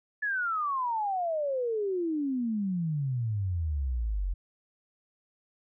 sine exponential sweep, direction down, 1736 to 43.21 Hz, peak -27 dBFS, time 0.22-4.34 s, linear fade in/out 10 ms, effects none

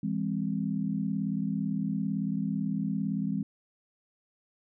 sine chord, E augmented, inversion none, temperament equal with one note detuned, 164.81 / 202.7 / 261.6 Hz, E3 / G#3 / B#3, 0 / -42 / 0 cents, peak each -33 / -30 / -34 dBFS, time 0.03-3.43 s, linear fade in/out 5 ms, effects none

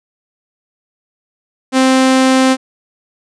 sawtooth tone, 261.6 Hz, C4, in tune, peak -4 dBFS, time 1.72-2.57 s, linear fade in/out 50 ms, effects resampled to 22050 Hz

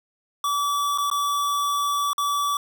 square tone with dropouts, 1151 Hz, D6, 35 cents flat, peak -22 dBFS, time 0.44-2.57 s, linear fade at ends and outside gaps 2 ms, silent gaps 0.977-0.983 / 1.101-1.113 / 2.132-2.18 s, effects none

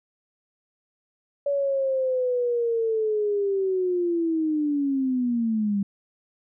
sine linear sweep, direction down, 570 to 196 Hz, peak -21 dBFS, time 1.46-5.83 s, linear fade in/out 5 ms, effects none

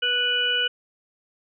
harmonic tone with a mistuned harmonic, 492.8 Hz, B4, 4 cents flat, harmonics 1 / 3 / 5 / 6, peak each -33 / -25 / -32 / -22 dBFS, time 0.02-0.68 s, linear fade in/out 10 ms, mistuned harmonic 1, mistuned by -20 cents, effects none

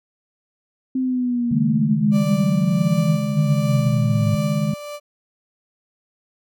sine linear sweep, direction down, 261.6 to 105.5 Hz, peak -18 dBFS, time 0.95-4.35 s, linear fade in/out 5 ms
sine chord, C# suspended second, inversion none, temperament equal, 138.59 / 155.56 / 207.7 Hz, C#3 / D#3 / G#3, 0 / 0 / 0 cents, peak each -25 / -21 / -22 dBFS, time 1.51-4.74 s, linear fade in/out 5 ms
35% pulse tone with tremolo, 587.3 Hz, D5, in tune, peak -24 dBFS, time 2.11-5 s, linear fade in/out 50 ms, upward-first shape triangle, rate 1.4 Hz, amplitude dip 55%
effects none

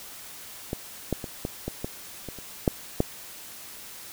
clicks, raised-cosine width 2 ms, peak -15 / -11 / -20 / -15 / -16 / -16 / -22 / -28 / -6 / -7 dBFS, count 10, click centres 0.731 / 1.127 / 1.242 / 1.451 / 1.68 / 1.845 / 2.287 / 2.387 / 2.678 / 3.004 s, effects white hiss -43 dBFS RMS until 4.12 s

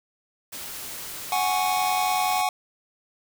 white noise, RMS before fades -36 dBFS, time 0.52-2.42 s, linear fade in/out 10 ms
square chord, F# suspended second, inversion none, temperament equal, 740 / 830.6 / 1108.7 Hz, F#5 / G#5 / C#6, 0 / 0 / 0 cents, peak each -25 / -27 / -30 dBFS, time 1.32-2.49 s, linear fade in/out 2 ms
effects none

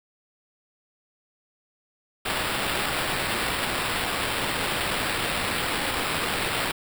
white noise with sample-and-hold, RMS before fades -27 dBFS, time 2.25-6.72 s, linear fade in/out 10 ms, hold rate 6300 Hz, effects none

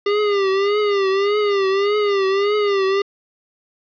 square tone with vibrato, 401.5 Hz, G4, 41 cents sharp, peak -16 dBFS, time 0.06-3.02 s, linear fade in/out 5 ms, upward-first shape triangle, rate 1.7 Hz, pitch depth 95 cents each way, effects resampled to 11025 Hz + 7-bit

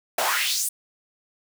pink noise with high-pass filter sweep, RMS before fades -24 dBFS, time 0.18-0.69 s, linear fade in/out 5 ms, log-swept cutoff 570 to 10000 Hz, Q 2.7, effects none

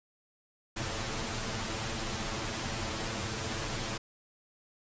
pink noise with comb filter, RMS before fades -35 dBFS, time 0.76-3.98 s, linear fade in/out 10 ms, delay 9 ms, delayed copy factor +1, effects resampled to 16000 Hz

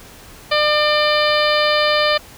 harmonic tone with a mistuned harmonic, 600 Hz, D5, 37 cents sharp, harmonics 1 / 2 / 3 / 4 / 5 / 6 / 7 / 8, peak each -17 / -20 / -22 / -23 / -24 / -25 / -25 / -26 dBFS, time 0.51-2.18 s, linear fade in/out 10 ms, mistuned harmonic 4, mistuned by -22 cents, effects pink hiss -41 dBFS RMS until 2.37 s

